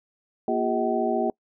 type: tone cluster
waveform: sine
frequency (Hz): 236.7 / 353.1 / 406.9 / 637 / 758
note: A#3 / F4 / G#4 / D#5 / F#5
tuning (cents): +27 / +19 / -35 / +41 / +42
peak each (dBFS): -28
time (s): 0.48-1.3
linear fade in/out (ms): 2
effects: noise-tail reverb RT60 0.1 s tail -26 dB re dry